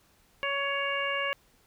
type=harmonic tone; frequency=559 Hz; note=C#5; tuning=14 cents sharp; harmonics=1 / 2 / 3 / 4 / 5; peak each=-34 / -34 / -34 / -34 / -34 dBFS; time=0.43-1.33 s; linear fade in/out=0 ms; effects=pink hiss -64 dBFS RMS until 1.66 s